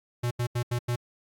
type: tone bursts at uneven times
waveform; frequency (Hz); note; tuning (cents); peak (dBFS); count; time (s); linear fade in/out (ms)
square; 121; B2; -35; -26; 5; 0.23-0.31 / 0.39-0.47 / 0.55-0.63 / 0.71-0.79 / 0.88-0.96; 10
effects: AAC 48 kbps